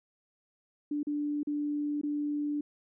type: tone with dropouts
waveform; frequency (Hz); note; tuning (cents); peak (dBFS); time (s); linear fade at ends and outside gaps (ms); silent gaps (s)
sine; 293.7; D4; 0; -29; 0.91-2.61; 5; 1.031-1.069 / 1.432-1.471 / 2.014-2.033
effects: none